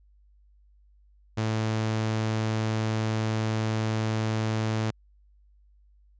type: tone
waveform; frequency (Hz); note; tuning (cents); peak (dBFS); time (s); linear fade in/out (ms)
sawtooth; 110; A2; 0; -21; 1.37-4.91; 10
effects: added 50 Hz sine -56 dBFS peak until 6.19 s + resampled to 16000 Hz